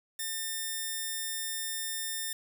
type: tone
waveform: 5% pulse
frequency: 1800 Hz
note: A6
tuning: 39 cents sharp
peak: -22 dBFS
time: 0.19-2.33 s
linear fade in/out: 5 ms
effects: 8-bit